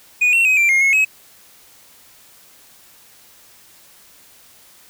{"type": "tone with pitch steps", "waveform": "triangle", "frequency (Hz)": [2467, 2718, 2527, 2358, 2136, 2177, 2557], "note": ["D#7", "F7", "D#7", "D7", "C7", "C#7", "D#7"], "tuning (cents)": [-15, -48, 26, 6, 35, -32, 47], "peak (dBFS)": -10, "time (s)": [0.21, 1.05], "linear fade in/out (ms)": 10, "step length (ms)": 120, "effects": ["white hiss -48 dBFS RMS until 4.89 s"]}